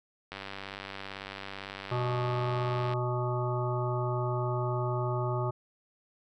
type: click train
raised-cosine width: 0.3 ms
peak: -23 dBFS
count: 257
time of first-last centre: 0.32-2.935 s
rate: 97.9 Hz
type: harmonic tone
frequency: 123.47 Hz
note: B2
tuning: in tune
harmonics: 1 / 3 / 5 / 7 / 9 / 10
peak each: -30 / -35 / -37 / -38 / -40 / -40 dBFS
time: 1.91-5.51 s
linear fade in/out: 10 ms
effects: none